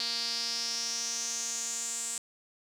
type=tone with band-pass filter sweep; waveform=sawtooth; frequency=233.1 Hz; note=A#3; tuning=in tune; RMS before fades=-34 dBFS; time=0-2.18 s; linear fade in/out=2 ms; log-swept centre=4500 to 7800 Hz; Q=6.1; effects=none